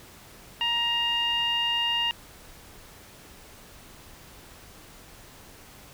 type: tone with low-pass filter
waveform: sawtooth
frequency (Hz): 940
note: A#5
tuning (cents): +14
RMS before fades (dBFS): -26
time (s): 0.61-2.11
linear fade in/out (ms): 0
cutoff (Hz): 2800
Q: 8.1
effects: pink hiss -49 dBFS RMS until 5.93 s